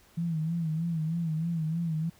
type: tone with vibrato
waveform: sine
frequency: 163.1 Hz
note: E3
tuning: 18 cents flat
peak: -27 dBFS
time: 0.17-2.1 s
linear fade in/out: 10 ms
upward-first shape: sine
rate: 3.2 Hz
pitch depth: 81 cents each way
effects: pink hiss -60 dBFS RMS until 2.19 s